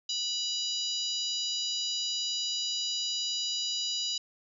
harmonic tone, 979 Hz, B5, 15 cents flat, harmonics 3 / 4 / 5 / 6 / 7, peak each -36 / -34 / -34 / -42 / -40 dBFS, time 0.09-4.18 s, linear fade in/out 5 ms, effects none

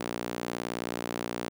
sawtooth tone with high-pass filter, 59.1 Hz, A#1, 24 cents sharp, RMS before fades -35 dBFS, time 0-1.49 s, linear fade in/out 5 ms, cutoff 280 Hz, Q 1, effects none

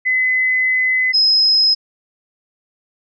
sine tone pair in turn, 2026 / 5111 Hz, B6 / D#8, +44 / +46 cents, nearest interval octave + major third, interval 1602 cents, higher second, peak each -13 / -10 dBFS, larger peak second, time 0.05-1.13 / 1.13-1.75 s, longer first, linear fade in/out 20 ms, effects none

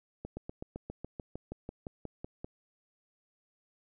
slowing click train, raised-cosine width 2 ms, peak -26 dBFS, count 15, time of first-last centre 0.25-2.445 s, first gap 120 ms, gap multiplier 1.04, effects none

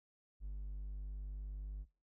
triangle tone, 49.8 Hz, G1, 28 cents sharp, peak -38 dBFS, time 0.4-1.86 s, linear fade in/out 50 ms, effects noise-tail reverb RT60 0.3 s tail -22 dB re dry + tanh soft clip ceiling -35 dBFS

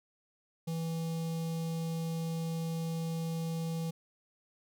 square tone with notch filter, 164.2 Hz, E3, 6 cents flat, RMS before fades -35 dBFS, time 0.67-3.91 s, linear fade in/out 10 ms, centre 1600 Hz, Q 0.61, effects none

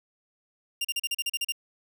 sawtooth tone bursts, 2794 Hz, F7, in tune, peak -23 dBFS, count 10, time 0.81-1.522 s, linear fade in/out 5 ms, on 37 ms, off 38 ms, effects none

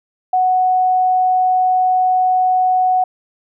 sine tone, 740 Hz, F#5, in tune, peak -11 dBFS, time 0.33-3.04 s, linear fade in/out 5 ms, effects none

